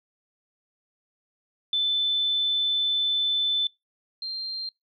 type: tone pair in turn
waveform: sine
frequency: 3520 / 4174 Hz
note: A7 / C8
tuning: 0 / -5 cents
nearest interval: minor third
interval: 295 cents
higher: second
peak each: -21 / -30 dBFS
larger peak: first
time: 1.73-3.67 / 4.22-4.69 s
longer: first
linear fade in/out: 2 ms
effects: noise-tail reverb RT60 0.2 s tail -25 dB re dry